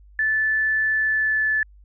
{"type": "tone with pitch glide", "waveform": "sine", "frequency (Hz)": [1748, 1737.9], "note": ["A6", "A6"], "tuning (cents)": [-12, -22], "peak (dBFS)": -18, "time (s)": [0.19, 1.63], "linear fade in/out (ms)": 2, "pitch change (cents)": -10, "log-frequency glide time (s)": [0.91, 1.49], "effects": ["added 50 Hz sine -46 dBFS peak until 1.84 s"]}